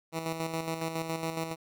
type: tone with tremolo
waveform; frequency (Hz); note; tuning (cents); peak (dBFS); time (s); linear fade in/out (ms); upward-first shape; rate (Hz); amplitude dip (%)
10% pulse; 162.8; E3; -21; -22; 0.12-1.56; 50; square; 7.2; 50
effects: none